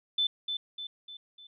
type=tone with echo; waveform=sine; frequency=3520 Hz; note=A7; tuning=in tune; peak=-24 dBFS; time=0.18-0.27 s; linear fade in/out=5 ms; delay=300 ms; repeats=4; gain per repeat=-6 dB; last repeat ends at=1.47 s; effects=none